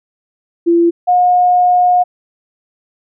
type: tone pair in turn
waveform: sine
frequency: 340.1 / 719.3 Hz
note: F4 / F#5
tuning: -46 / -49 cents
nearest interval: octave + minor second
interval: 1297 cents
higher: second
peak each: -7 dBFS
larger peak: neither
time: 0.66-0.91 / 1.07-2.04 s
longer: second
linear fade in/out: 20 ms
effects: none